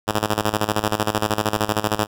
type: tone with tremolo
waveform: 5% pulse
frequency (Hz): 106.6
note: G#2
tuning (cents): +46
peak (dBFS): -6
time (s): 0.07-2.07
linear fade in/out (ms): 20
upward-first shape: square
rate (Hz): 13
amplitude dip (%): 80
effects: none